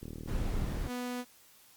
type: click train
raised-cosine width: 3 ms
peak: -29 dBFS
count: 30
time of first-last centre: 0.03-0.772 s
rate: 39.1 Hz
type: noise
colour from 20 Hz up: brown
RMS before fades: -33 dBFS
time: 0.27-0.89 s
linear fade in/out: 20 ms
type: tone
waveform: sawtooth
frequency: 246.9 Hz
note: B3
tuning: in tune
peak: -31 dBFS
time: 0.86-1.25 s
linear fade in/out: 50 ms
effects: white hiss -60 dBFS RMS until 1.76 s + Opus 48 kbps